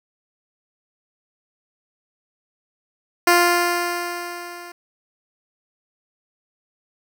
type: tone with level ramp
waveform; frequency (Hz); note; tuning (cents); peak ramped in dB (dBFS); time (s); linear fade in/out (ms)
10% pulse; 349.2; F4; 0; -3 to -28; 3.27-4.72; 5
effects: none